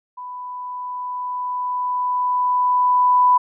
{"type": "tone with level ramp", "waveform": "sine", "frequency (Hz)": 994, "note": "B5", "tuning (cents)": 11, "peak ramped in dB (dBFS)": [-30, -10], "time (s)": [0.17, 3.38], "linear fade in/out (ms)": 10, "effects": []}